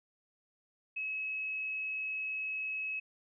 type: tone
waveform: sine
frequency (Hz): 2571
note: E7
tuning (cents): -44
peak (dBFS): -34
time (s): 0.96-3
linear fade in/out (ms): 10
effects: none